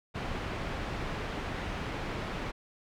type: low-pass noise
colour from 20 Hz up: pink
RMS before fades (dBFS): -36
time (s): 0.14-2.52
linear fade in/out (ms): 20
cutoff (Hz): 2700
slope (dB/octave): 12
effects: none